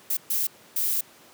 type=noise bursts at uneven times; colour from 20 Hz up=violet; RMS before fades=-25 dBFS; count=3; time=0.1-0.17 / 0.3-0.47 / 0.76-1.01 s; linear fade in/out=5 ms; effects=pink hiss -52 dBFS RMS until 1.33 s + high-pass 200 Hz 12 dB/octave